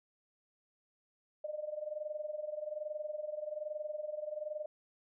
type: tone with amplitude modulation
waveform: sine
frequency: 606 Hz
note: D#5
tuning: 46 cents flat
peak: -34 dBFS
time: 1.44-4.66 s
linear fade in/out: 5 ms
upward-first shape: sine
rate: 21.2 Hz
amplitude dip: 80%
effects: none